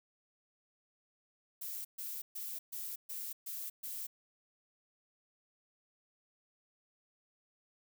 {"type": "noise bursts", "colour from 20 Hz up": "violet", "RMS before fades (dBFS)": -42, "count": 7, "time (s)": [1.61, 4.07], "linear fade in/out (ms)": 10, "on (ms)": 240, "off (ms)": 130, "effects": []}